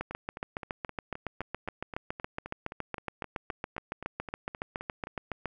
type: two click trains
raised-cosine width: 0.5 ms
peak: -24 / -18 dBFS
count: 20 / 40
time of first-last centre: 0.11-5.071 / 0.01-5.457 s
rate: 3.83 / 7.16 Hz
effects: none